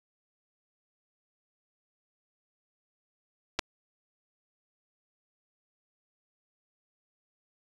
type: clicks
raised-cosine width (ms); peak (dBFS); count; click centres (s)
0.2; -11; 2; 3.59 / 3.593
effects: resampled to 22050 Hz